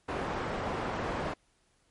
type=low-pass noise; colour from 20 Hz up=white; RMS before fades=-34 dBFS; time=0.08-1.34 s; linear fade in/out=10 ms; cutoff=1000 Hz; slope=12 dB/octave; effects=pink hiss -70 dBFS RMS until 1.9 s + MP3 48 kbps

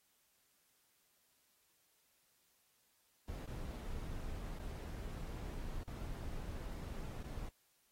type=noise with dropouts; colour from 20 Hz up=brown; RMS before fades=-44 dBFS; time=3.28-7.49 s; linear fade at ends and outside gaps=5 ms; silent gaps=3.461-3.473 / 4.59-4.595 / 5.836-5.875 / 7.232-7.239 s; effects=white hiss -75 dBFS RMS until 7.91 s + AAC 48 kbps

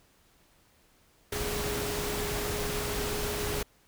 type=tone in noise; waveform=sine; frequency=415.3 Hz; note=G#4; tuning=in tune; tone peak=-35 dBFS; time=1.32-3.63 s; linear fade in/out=5 ms; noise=pink; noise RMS=-33 dBFS; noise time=1.32-3.63 s; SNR=-5 dB; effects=pink hiss -64 dBFS RMS until 3.87 s

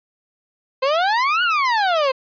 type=exponential two-way sweep; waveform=30% pulse; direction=up then down; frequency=511 to 1480 to 511 Hz; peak=-13 dBFS; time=0.82-2.12 s; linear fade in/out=10 ms; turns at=1.43 s; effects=resampled to 11025 Hz

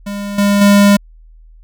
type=tone with level steps; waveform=square; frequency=202.2 Hz; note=G#3; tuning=46 cents flat; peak=-21 / -10 / -6 dBFS; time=0.06-0.97 s; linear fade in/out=10 ms; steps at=0.38 / 0.61 s; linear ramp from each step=5 ms; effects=added 40 Hz sine -38 dBFS peak until 1.63 s

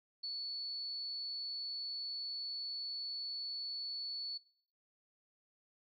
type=tone; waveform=sine; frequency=4435 Hz; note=C#8; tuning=in tune; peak=-38 dBFS; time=0.23-4.38 s; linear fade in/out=10 ms; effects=noise-tail reverb RT60 0.6 s tail -23 dB re dry

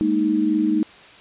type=chord; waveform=sine; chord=Ab suspended second; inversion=none; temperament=equal with one note detuned; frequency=207.7 / 231.3 / 311.1 Hz; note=Ab3 / Bb3 / Eb4; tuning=0 / -13 / 0 cents; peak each=-24 / -24 / -18 dBFS; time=0.01-0.83 s; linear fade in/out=0 ms; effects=white hiss -45 dBFS RMS until 1.2 s + resampled to 8000 Hz

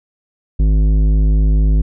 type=tone with tanh clipping; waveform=sine; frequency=52.1 Hz; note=G#1; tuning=6 cents sharp; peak=-11 dBFS; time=0.59-1.82 s; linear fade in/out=10 ms; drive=12 dB; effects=none

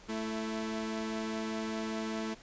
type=tone pair together; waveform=sawtooth; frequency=220 / 332.5 Hz; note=A3 / E4; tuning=0 / +15 cents; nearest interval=perfect fifth; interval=715 cents; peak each=-31 / -36 dBFS; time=0.08-2.35 s; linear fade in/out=20 ms; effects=pink hiss -55 dBFS RMS until 2.42 s + resampled to 16000 Hz

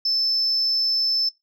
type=tone; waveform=sine; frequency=5274 Hz; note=E8; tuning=in tune; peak=-18 dBFS; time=0.05-1.29 s; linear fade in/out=5 ms; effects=noise-tail reverb RT60 0.2 s tail -20 dB re dry + tanh soft clip ceiling -15 dBFS

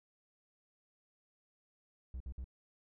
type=tone bursts; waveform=triangle; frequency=63.6 Hz; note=C2; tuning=48 cents flat; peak=-38 dBFS; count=3; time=2.14-2.443 s; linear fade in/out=0 ms; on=63 ms; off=57 ms; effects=none

